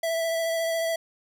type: tone with vibrato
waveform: square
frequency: 659.3 Hz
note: E5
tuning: in tune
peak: -25 dBFS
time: 0.03-0.96 s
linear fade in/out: 5 ms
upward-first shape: sine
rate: 14 Hz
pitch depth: 15 cents each way
effects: none